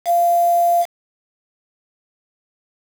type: tone with quantisation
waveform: sine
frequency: 692 Hz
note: F5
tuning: 16 cents flat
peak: -12 dBFS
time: 0.05-0.86 s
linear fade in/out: 50 ms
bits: 5
effects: none